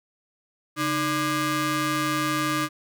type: ring-modulated tone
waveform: sawtooth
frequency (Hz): 445.4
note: A4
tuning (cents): +21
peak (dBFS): -16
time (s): 0.76-2.69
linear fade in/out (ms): 50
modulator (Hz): 752
effects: none